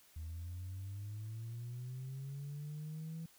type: linear sweep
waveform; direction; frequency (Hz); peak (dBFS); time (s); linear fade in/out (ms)
sine; up; 77.78 to 164.81; -40; 0.16-3.26; 5
effects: tanh soft clip ceiling -39 dBFS + white hiss -65 dBFS RMS until 3.38 s